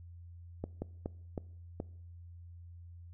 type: slowing click train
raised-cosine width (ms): 2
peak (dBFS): -23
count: 5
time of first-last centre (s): 0.64-1.801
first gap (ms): 180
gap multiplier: 1.33
effects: noise-tail reverb RT60 0.7 s tail -22 dB re dry + added 86 Hz sine -48 dBFS peak until 3.13 s